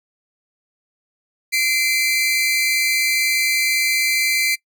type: tone pair together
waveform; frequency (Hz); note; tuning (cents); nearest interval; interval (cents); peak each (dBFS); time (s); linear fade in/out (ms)
sawtooth; 2063 / 2341; C7 / D7; -25 / -6; major second; 219; -16; 1.52-4.56; 20
effects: noise-tail reverb RT60 0.1 s tail -23 dB re dry